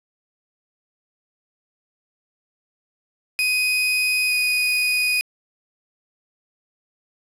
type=tone pair in turn; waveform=35% pulse; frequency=2500 / 2483 Hz; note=D#7 / D#7; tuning=+8 / -4 cents; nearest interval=unison; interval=12 cents; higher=first; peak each=-16 dBFS; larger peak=neither; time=3.39-4.3 / 4.3-5.21 s; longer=neither; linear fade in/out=0 ms; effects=resampled to 32000 Hz + 7-bit